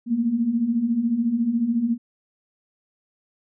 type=beating tone pair; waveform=sine; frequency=222.6 / 236.6 Hz; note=A3 / A#3; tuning=+20 / +26 cents; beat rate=14 Hz; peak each=-26 / -20 dBFS; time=0.06-1.98 s; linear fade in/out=50 ms; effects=none